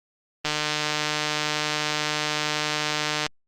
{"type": "click train", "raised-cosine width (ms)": 0.2, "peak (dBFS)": -7, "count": 426, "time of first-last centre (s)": [0.45, 3.265], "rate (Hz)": 151, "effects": ["Opus 24 kbps"]}